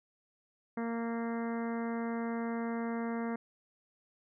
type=harmonic tone; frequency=231.3 Hz; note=A#3; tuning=13 cents flat; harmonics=1 / 2 / 3 / 4 / 5 / 6 / 7 / 8 / 9; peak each=-34 / -40 / -44 / -46 / -48 / -50 / -51 / -52 / -53 dBFS; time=0.77-3.36 s; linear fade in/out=5 ms; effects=none